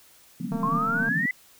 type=band-pass noise; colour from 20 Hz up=white; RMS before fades=-30 dBFS; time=0.4-1.26 s; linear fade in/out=2 ms; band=140 to 270 Hz; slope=96 dB/octave
type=click train; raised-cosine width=1 ms; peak=-24 dBFS; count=130; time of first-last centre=0.52-1.086 s; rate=228 Hz
type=exponential sweep; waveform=sine; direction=up; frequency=1046.5 to 2031 Hz; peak=-23 dBFS; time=0.63-1.31 s; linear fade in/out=2 ms
effects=white hiss -55 dBFS RMS until 1.59 s